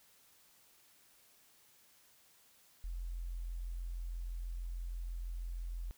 sine tone, 43.11 Hz, F1, 22 cents flat, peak -38 dBFS, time 2.84-5.91 s, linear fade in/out 0 ms, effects white hiss -66 dBFS RMS until 5.97 s

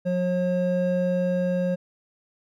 triangle tone pair together, 180.2 / 540 Hz, F#3 / C#5, -45 / -45 cents, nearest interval octave + perfect fifth, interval 1900 cents, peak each -22 dBFS, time 0.05-1.76 s, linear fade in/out 20 ms, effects none

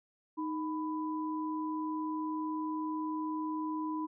sine tone pair together, 311.1 / 995.1 Hz, D#4 / B5, 0 / +13 cents, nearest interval octave + minor sixth, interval 2013 cents, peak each -34 / -38 dBFS, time 0.37-4.07 s, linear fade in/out 20 ms, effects none

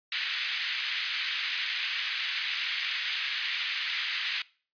pink band-pass noise, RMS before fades -32 dBFS, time 0.12-4.42 s, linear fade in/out 2 ms, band 1900 to 4100 Hz, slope 24 dB/octave, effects noise-tail reverb RT60 0.4 s tail -22 dB re dry + resampled to 11025 Hz

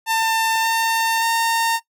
sawtooth tone with pitch steps, 897 / 905.9 / 914.8 Hz, A5 / A#5 / A#5, +33 / -50 / -33 cents, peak -13 dBFS, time 0.06-1.8 s, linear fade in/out 50 ms, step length 580 ms, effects noise-tail reverb RT60 0.1 s tail -17 dB re dry

